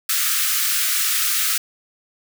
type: high-pass noise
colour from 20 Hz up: white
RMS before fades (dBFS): -20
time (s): 0.09-1.58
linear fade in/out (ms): 5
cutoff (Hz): 1200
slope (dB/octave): 96
effects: none